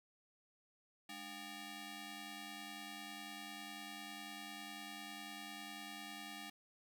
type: ring-modulated tone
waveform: 10% pulse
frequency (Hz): 506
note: B4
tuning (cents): +42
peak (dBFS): -36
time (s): 1.09-6.5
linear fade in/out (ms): 5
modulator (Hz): 1310
effects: none